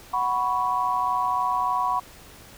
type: chord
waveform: sine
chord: F# suspended fourth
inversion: none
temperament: just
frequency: 740 / 986.7 / 1110 Hz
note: F#5 / B5 / C#6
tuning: 0 / -2 / +2 cents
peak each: -28 / -24 / -26 dBFS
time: 0.13-2 s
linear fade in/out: 10 ms
effects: pink hiss -47 dBFS RMS until 2.57 s